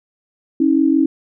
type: tone pair together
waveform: sine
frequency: 273.4 / 319.6 Hz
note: C#4 / D#4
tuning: -24 / +47 cents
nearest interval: minor third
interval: 271 cents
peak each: -14 dBFS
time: 0.6-1.06 s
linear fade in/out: 5 ms
effects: none